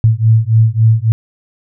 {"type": "beating tone pair", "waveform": "sine", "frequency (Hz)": [110, 113.6], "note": ["A2", "A#2"], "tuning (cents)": [0, -44], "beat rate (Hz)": 3.6, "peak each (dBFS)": -10, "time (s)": [0.04, 1.12], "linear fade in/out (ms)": 0, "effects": []}